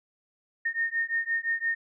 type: beating tone pair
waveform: sine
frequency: 1832 / 1837.8 Hz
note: A#6 / A#6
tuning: -31 / -25 cents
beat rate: 5.8 Hz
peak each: -29 dBFS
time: 0.65-1.75 s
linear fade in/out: 10 ms
effects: none